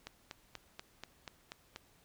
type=click train; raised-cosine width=0.2 ms; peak=-26 dBFS; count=8; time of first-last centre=0.07-1.761 s; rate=4.14 Hz; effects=pink hiss -67 dBFS RMS until 2.04 s